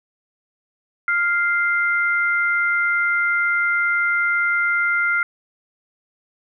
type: tone pair together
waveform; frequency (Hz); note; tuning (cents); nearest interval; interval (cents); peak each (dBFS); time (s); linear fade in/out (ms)
sine; 1402.8 / 2085; F6 / C7; +7 / -7; perfect fifth; 686; -18 / -21; 1.08-5.23; 2
effects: none